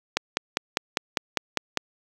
click train, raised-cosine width 0.2 ms, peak -4 dBFS, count 9, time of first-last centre 0.17-1.773 s, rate 4.99 Hz, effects high-pass 200 Hz 12 dB/octave + 7-bit

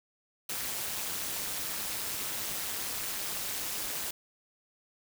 white noise with amplitude modulation, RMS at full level -32 dBFS, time 0.49-4.11 s, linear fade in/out 5 ms, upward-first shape sine, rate 207 Hz, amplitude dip 75%, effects none

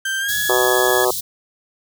35% pulse tone with pitch glide, 1568 to 1680.5 Hz, G6 to G#6, 0 to +20 cents, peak -18 dBFS, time 0.05-1.05 s, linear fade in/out 5 ms, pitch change +120 cents, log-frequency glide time 0.19-0.34 s
white band-stop noise, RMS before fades -25 dBFS, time 0.28-1.21 s, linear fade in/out 10 ms, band 190 to 3500 Hz, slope 48 dB/octave
harmonic tone, 125.4 Hz, B2, 27 cents sharp, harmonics 3 / 4 / 5 / 6 / 7 / 8 / 9 / 10, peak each -19 / -21 / -23 / -25 / -26 / -27 / -28 / -29 dBFS, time 0.49-1.11 s, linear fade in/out 5 ms
effects none

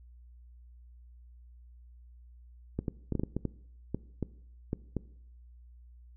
clicks, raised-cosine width 3 ms, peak -18 dBFS, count 12, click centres 2.79 / 2.882 / 3.123 / 3.153 / 3.196 / 3.235 / 3.366 / 3.453 / 3.946 / 4.227 / 4.731 / 4.967 s, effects noise-tail reverb RT60 0.7 s tail -20 dB re dry + added 60 Hz sine -51 dBFS peak until 6.16 s

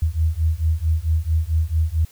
sine beating tone pair, 77.9 / 82.4 Hz, D#2 / E2, +3 / 0 cents, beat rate 4.5 Hz, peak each -20 dBFS, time 0.02-2.05 s, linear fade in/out 5 ms, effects white hiss -51 dBFS RMS until 2.11 s

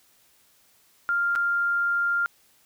sine tone with dropouts, 1396.9 Hz, F6, in tune, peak -21 dBFS, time 1.09-2.26 s, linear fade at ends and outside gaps 0 ms, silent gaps 1.353-1.359 s, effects white hiss -61 dBFS RMS until 2.65 s

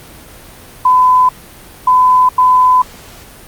sine tone bursts at uneven times, 1009 Hz, B5, 37 cents sharp, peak -5 dBFS, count 3, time 0.85-1.29 / 1.87-2.29 / 2.38-2.82 s, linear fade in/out 5 ms, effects pink hiss -36 dBFS RMS until 3.47 s + Opus 32 kbps

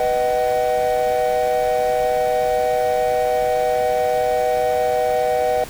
triangle chord, B major, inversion none, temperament equal with one note detuned, 493.9 / 622.3 / 756.8 Hz, B4 / D#5 / F#5, 0 / 0 / +39 cents, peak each -18 dBFS, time 0-5.64 s, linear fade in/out 2 ms, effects tanh soft clip ceiling -8 dBFS + pink hiss -36 dBFS RMS until 5.69 s

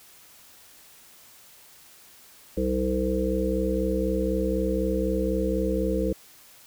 harmonic tone, 64 Hz, C2, 38 cents flat, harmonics 1 / 3 / 5 / 7 / 8, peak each -29 / -29 / -29 / -29 / -29 dBFS, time 2.57-6.13 s, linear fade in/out 5 ms, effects white hiss -52 dBFS RMS until 6.66 s

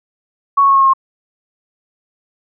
sine tone with pitch steps, 1114 / 1105 / 1096.1 / 1087.3 / 1078.5 / 1069.9 Hz, C#6 / C#6 / C#6 / C#6 / C#6 / C6, +8 / -6 / -20 / -34 / -48 / +38 cents, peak -7 dBFS, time 0.57-0.936 s, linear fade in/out 10 ms, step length 61 ms, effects none

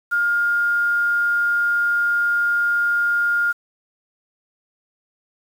sine tone with quantisation, 1413 Hz, F6, 20 cents sharp, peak -16 dBFS, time 0.11-3.53 s, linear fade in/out 20 ms, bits 7, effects none

